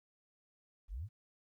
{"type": "exponential sweep", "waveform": "sine", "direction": "up", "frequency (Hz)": [38.36, 124.1], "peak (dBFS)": -39, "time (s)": [0.88, 1.09], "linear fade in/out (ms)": 50, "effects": ["13-bit"]}